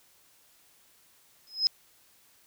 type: tone with exponential growth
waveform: sine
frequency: 5110 Hz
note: D#8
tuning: 45 cents sharp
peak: -17 dBFS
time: 1.47-1.67 s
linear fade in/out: 0 ms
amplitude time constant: 43 ms
effects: white hiss -62 dBFS RMS until 2.46 s